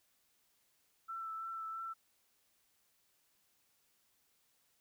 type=tone with vibrato; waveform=sine; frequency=1330 Hz; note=E6; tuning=15 cents sharp; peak=-40 dBFS; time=1.08-1.94 s; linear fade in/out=20 ms; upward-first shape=sine; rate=3 Hz; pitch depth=17 cents each way; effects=white hiss -75 dBFS RMS until 4.8 s